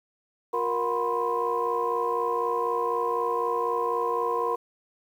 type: tone cluster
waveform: sine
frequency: 358.4 / 469.2 / 723 / 990 / 1054 Hz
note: F4 / A#4 / F#5 / B5 / C6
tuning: +45 / +11 / -40 / +4 / +12 cents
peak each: -35 / -27 / -35 / -29 / -29 dBFS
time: 0.53-4.56 s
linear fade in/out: 10 ms
effects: tanh soft clip ceiling -14 dBFS + 9-bit